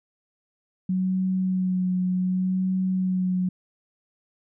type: tone with vibrato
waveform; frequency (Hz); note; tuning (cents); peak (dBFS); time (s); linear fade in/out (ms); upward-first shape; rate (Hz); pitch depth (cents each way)
sine; 185; F#3; 0; -21; 0.89-3.49; 5; sine; 0.67; 20
effects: none